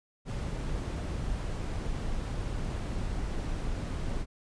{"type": "noise", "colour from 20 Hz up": "brown", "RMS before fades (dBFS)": -33, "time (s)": [0.25, 4.26], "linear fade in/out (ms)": 50, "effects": ["resampled to 22050 Hz"]}